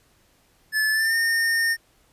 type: tone with pitch glide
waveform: square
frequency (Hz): 1735 to 1826.5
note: A6 to A#6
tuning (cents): -25 to -36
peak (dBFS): -20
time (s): 0.72-1.77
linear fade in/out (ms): 50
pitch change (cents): +89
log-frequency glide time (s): 0.91-1.16
effects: pink hiss -61 dBFS RMS until 2.12 s + resampled to 32000 Hz